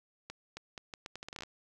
accelerating click train, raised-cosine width 0.2 ms, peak -25 dBFS, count 14, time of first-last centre 0.3-1.435 s, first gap 270 ms, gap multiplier 0.77, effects none

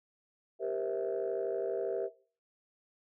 sine chord, C dominant seventh, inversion second, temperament just, 392.4 / 470.9 / 523.3 / 654.1 Hz, G4 / Bb4 / C5 / E5, +2 / +18 / 0 / -14 cents, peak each -35 / -35 / -39 / -36 dBFS, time 0.59-2.1 s, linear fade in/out 50 ms, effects noise-tail reverb RT60 0.4 s tail -18 dB re dry + tanh soft clip ceiling -24 dBFS

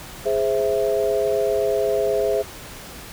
sine chord, Ab augmented, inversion none, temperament equal, 415.3 / 523.3 / 659.3 Hz, Ab4 / C5 / E5, 0 / 0 / 0 cents, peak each -21 / -23 / -23 dBFS, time 0.25-2.43 s, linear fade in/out 20 ms, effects pink hiss -38 dBFS RMS until 3.12 s

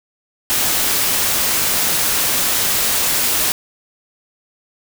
white noise, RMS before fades -17 dBFS, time 0.5-3.52 s, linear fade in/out 0 ms, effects none

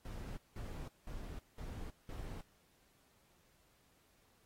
brown noise bursts, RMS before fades -45 dBFS, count 5, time 0.05-2.41 s, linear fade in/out 2 ms, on 320 ms, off 190 ms, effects pink hiss -72 dBFS RMS until 4.45 s + AAC 48 kbps

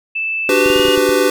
sine tone with pitch glide, 2637 to 2843 Hz, E7 to F7, 0 to +30 cents, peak -17 dBFS, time 0.15-0.96 s, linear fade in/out 10 ms, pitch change +130 cents, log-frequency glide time 0.51-0.8 s
square chord, G major seventh, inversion second, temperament equal with one note detuned, 293.7 / 370 / 392 / 500.5 Hz, D4 / F#4 / G4 / B4, 0 / 0 / 0 / +23 cents, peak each -20 / -19 / -17 / -16 dBFS, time 0.49-1.3 s, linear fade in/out 2 ms
clicks, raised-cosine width 3 ms, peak -15 dBFS, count 8, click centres 0.661 / 0.702 / 0.761 / 0.798 / 0.853 / 0.884 / 0.977 / 1.092 s
effects none

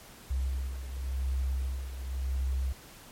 sine beating tone pair, 65.41 / 66.32 Hz, C2 / C2, 0 / +24 cents, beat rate 0.91 Hz, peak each -30 / -36 dBFS, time 0.3-2.73 s, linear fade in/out 10 ms, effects pink hiss -51 dBFS RMS until 3.11 s + MP3 64 kbps

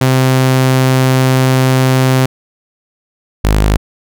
sawtooth tone pair in turn, 130.3 / 51.89 Hz, C3 / G#1, -7 / -1 cents, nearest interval octave + major third, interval 1594 cents, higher first, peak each -4 dBFS, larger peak neither, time 0.01-2.26 / 3.44-3.77 s, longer first, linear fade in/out 5 ms, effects none

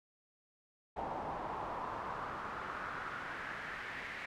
brown noise with band-pass filter sweep, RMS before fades -42 dBFS, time 0.96-4.26 s, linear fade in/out 10 ms, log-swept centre 800 to 2000 Hz, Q 3, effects none

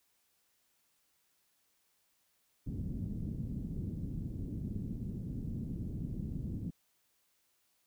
white low-pass noise, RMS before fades -39 dBFS, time 2.66-6.71 s, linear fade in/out 10 ms, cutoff 230 Hz, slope 24 dB/octave, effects white hiss -75 dBFS RMS until 7.86 s

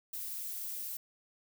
violet noise, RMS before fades -40 dBFS, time 0.13-0.97 s, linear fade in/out 5 ms, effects none

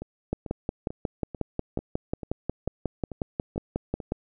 two click trains, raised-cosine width 2 ms, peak -22 / -13 dBFS, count 10 / 22, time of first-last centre 0.02-4.002 / 0.33-4.121 s, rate 2.26 / 5.54 Hz, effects none

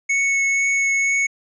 square tone with vibrato, 2207 Hz, C#7, 8 cents flat, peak -17 dBFS, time 0.09-1.27 s, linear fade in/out 10 ms, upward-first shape triangle, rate 2.1 Hz, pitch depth 9 cents each way, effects resampled to 16000 Hz

